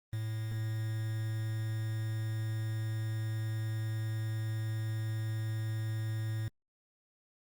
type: tone with quantisation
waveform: triangle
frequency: 110 Hz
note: A2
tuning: in tune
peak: -30 dBFS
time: 0.13-6.48 s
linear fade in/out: 0 ms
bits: 8
effects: Opus 24 kbps